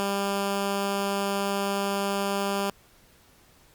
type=tone; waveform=10% pulse; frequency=198.8 Hz; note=G3; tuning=25 cents sharp; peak=-17 dBFS; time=0-2.7 s; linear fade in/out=0 ms; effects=pink hiss -58 dBFS RMS until 3.74 s + Opus 48 kbps